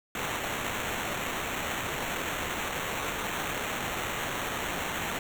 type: noise with sample-and-hold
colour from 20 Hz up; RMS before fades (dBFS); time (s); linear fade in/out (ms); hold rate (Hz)
white; -33; 0.15-5.19; 2; 4900
effects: none

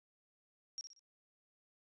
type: tone with echo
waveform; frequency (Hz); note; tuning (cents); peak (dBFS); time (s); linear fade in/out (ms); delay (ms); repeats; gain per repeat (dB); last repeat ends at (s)
sine; 5600; F8; +4; -40; 0.78-0.81; 0; 61; 3; -8; 0.993
effects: resampled to 22050 Hz

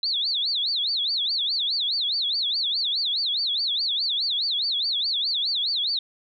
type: tone with vibrato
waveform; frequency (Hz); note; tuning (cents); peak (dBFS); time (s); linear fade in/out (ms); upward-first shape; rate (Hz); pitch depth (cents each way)
sine; 3914; B7; -16; -22; 0.03-5.99; 2; sine; 4.8; 290
effects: none

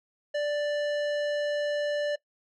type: tone with tanh clipping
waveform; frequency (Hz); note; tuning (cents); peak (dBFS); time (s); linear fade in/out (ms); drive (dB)
sine; 587.3; D5; 0; -28; 0.34-2.16; 10; 15
effects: noise-tail reverb RT60 0.1 s tail -20 dB re dry

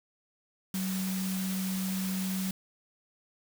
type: tone in noise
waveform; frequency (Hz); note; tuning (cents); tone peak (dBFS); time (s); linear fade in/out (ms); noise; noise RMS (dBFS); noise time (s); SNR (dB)
sine; 188.8; F#3; +35; -30; 0.74-2.51; 2; white; -39; 0.74-2.51; +6
effects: none

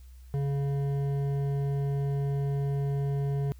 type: tone with hard clipping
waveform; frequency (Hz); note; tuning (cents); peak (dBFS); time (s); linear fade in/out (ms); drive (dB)
triangle; 140; C#3; +18; -28; 0.34-3.52; 0; 13
effects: added 63 Hz sine -46 dBFS peak until 3.59 s + white hiss -65 dBFS RMS until 3.59 s

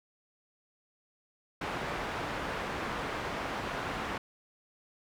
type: low-pass noise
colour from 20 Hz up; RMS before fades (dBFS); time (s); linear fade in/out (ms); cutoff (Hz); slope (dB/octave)
white; -36; 1.61-4.18; 5; 1500; 12
effects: none

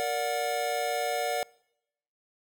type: chord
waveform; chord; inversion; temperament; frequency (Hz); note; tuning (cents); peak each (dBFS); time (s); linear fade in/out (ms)
square; Bb augmented; none; just; 466.2 / 582.7 / 728.4; Bb4 / D5 / F#5; 0 / -14 / -27; -35 / -33 / -31; 0-1.43; 0
effects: noise-tail reverb RT60 0.8 s tail -24 dB re dry

